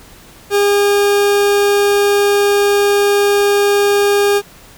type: tone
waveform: 40% pulse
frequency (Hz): 405.9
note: G#4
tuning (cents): -40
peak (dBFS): -9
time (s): 0.5-4.42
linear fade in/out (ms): 50
effects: pink hiss -41 dBFS RMS until 4.77 s